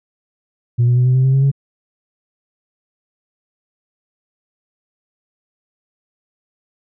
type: tone with pitch steps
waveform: sine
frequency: 119.9 / 122.35 / 124.85 / 127.4 / 130 / 132.65 / 135.36 / 138.13 Hz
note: A#2 / B2 / B2 / C3 / C3 / C3 / C#3 / C#3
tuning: +49 / -16 / +19 / -46 / -11 / +24 / -41 / -6 cents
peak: -8 dBFS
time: 0.78-1.516 s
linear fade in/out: 20 ms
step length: 92 ms
effects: tanh soft clip ceiling -8 dBFS